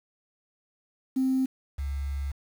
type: tone pair in turn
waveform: sine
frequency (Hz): 261.9 / 69.71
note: C4 / C#2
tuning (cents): +2 / +10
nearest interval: octave + major seventh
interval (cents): 2292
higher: first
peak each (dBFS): -21 / -28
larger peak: first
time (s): 1.16-1.46 / 1.78-2.32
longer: second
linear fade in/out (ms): 10
effects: tanh soft clip ceiling -18 dBFS + 8-bit